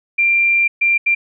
sine tone bursts at uneven times, 2375 Hz, D7, 19 cents sharp, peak -11 dBFS, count 3, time 0.18-0.68 / 0.81-0.98 / 1.06-1.15 s, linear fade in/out 10 ms, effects none

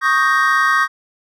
triangle chord, Eb dominant seventh, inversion third, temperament equal, 1108.7 / 1244.5 / 1568 / 1864.7 Hz, Db6 / Eb6 / G6 / Bb6, 0 / 0 / 0 / 0 cents, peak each -16 dBFS, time 0.01-0.88 s, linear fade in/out 50 ms, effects none

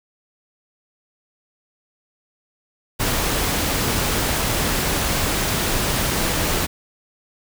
pink noise, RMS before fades -21 dBFS, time 2.99-6.67 s, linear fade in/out 20 ms, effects none

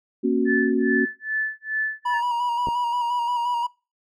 sine chord, F# major, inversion first, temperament equal with one note detuned, 233.1 / 272.6 / 370 Hz, A#3 / C#4 / F#4, 0 / -29 / 0 cents, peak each -22 / -22 / -22 dBFS, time 0.23-1.06 s, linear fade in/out 20 ms
sine tone with tremolo, 1744 Hz, A6, 16 cents flat, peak -20 dBFS, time 0.45-2.21 s, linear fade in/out 50 ms, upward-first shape sine, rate 2.4 Hz, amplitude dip 100%
triangle tone with vibrato, 960 Hz, B5, 49 cents flat, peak -19 dBFS, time 2.05-3.67 s, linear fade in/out 10 ms, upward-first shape square, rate 5.7 Hz, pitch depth 30 cents each way
clicks, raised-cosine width 2 ms, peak -18 dBFS, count 2, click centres 2.672 / 2.686 s
effects noise-tail reverb RT60 0.3 s tail -24 dB re dry + MP3 96 kbps

